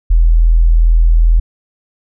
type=tone; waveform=sine; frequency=41.2 Hz; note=E1; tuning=in tune; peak=-5 dBFS; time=0.1-1.4 s; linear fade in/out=10 ms; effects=none